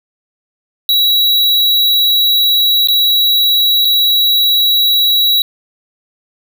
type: tone with dropouts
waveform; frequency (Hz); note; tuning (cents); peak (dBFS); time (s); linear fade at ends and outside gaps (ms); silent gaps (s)
square; 3894; B7; -25; -9; 0.89-5.42; 1; 2.873-2.885 / 3.848-3.852
effects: 7-bit